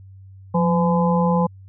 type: harmonic tone with a mistuned harmonic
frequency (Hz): 169.3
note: E3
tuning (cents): +46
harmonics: 1 / 3 / 5 / 6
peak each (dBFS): -17 / -22 / -24 / -25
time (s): 0.54-1.47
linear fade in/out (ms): 10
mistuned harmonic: 1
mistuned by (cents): +73
effects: added 96 Hz sine -40 dBFS peak until 1.68 s